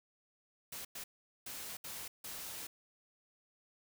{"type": "noise bursts at uneven times", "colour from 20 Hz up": "white", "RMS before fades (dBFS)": -45, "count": 5, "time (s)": [[0.72, 0.85], [0.95, 1.04], [1.46, 1.77], [1.84, 2.08], [2.24, 2.67]], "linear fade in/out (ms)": 5, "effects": []}